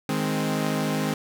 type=chord; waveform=sawtooth; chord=Ab major; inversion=second; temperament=equal; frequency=155.56 / 207.7 / 261.6 Hz; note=Eb3 / Ab3 / C4; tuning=0 / 0 / 0 cents; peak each=-24 dBFS; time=0.09-1.14 s; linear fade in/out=2 ms; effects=none